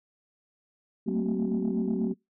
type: tone cluster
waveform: sine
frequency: 189.8 / 220.4 / 228.6 / 264 / 379 Hz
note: F#3 / A3 / A#3 / C4 / F#4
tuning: +44 / +3 / -34 / +16 / +42 cents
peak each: -30 / -32 / -28 / -33 / -32 dBFS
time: 1.06-2.14 s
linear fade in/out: 20 ms
effects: noise-tail reverb RT60 0.2 s tail -26 dB re dry + tanh soft clip ceiling -19 dBFS